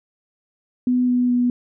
sine tone with pitch steps, 249.3 / 247.1 / 245 Hz, B3 / B3 / B3, +16 / +1 / -14 cents, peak -15 dBFS, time 0.87-1.5 s, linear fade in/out 2 ms, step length 210 ms, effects none

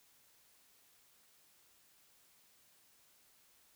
silence, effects white hiss -68 dBFS RMS until 3.75 s

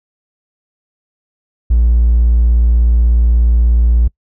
triangle tone, 58.27 Hz, A#1, in tune, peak -4 dBFS, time 1.7-4.08 s, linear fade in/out 10 ms, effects noise-tail reverb RT60 0.1 s tail -26 dB re dry + tanh soft clip ceiling -2 dBFS

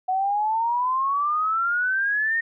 sine exponential sweep, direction up, 739 to 1859 Hz, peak -20 dBFS, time 0.08-2.41 s, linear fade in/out 10 ms, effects none

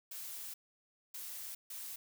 blue noise bursts at uneven times, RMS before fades -45 dBFS, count 3, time 0.11-0.54 / 1.14-1.55 / 1.7-1.96 s, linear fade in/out 5 ms, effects none

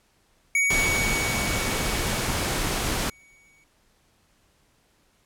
square tone with exponential decay, 2246 Hz, C#7, 22 cents sharp, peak -19 dBFS, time 0.55-3.64 s, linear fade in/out 2 ms, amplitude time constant 670 ms
pink noise, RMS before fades -26 dBFS, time 0.7-3.1 s, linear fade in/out 5 ms
effects pink hiss -64 dBFS RMS until 5.25 s + low-pass 12000 Hz 12 dB/octave

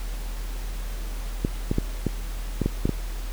clicks, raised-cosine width 3 ms, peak -9 dBFS, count 8, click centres 1.449 / 1.714 / 1.784 / 2.067 / 2.617 / 2.66 / 2.855 / 2.893 s, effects added 40 Hz sine -28 dBFS peak until 3.32 s + pink hiss -42 dBFS RMS until 3.32 s

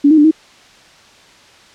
sine tone with pitch steps, 286.4 / 314.4 / 295.2 / 316.4 Hz, D4 / D#4 / D4 / D#4, -43 / +18 / +9 / +29 cents, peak -5 dBFS, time 0.04-0.312 s, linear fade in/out 10 ms, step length 68 ms, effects white hiss -44 dBFS RMS until 1.74 s + low-pass 5000 Hz 12 dB/octave

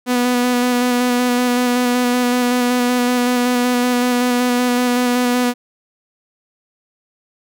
sawtooth tone with vibrato, 246.4 Hz, B3, 4 cents flat, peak -10 dBFS, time 0.06-5.54 s, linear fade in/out 50 ms, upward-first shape square, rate 5.3 Hz, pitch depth 14 cents each way, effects none

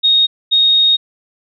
sine tone pair in turn, 3729 / 3729 Hz, A#7 / A#7, 0 / 0 cents, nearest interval unison, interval 0 cents, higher neither, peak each -8 dBFS, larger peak neither, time 0.03-0.27 / 0.51-0.97 s, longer second, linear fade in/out 20 ms, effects none

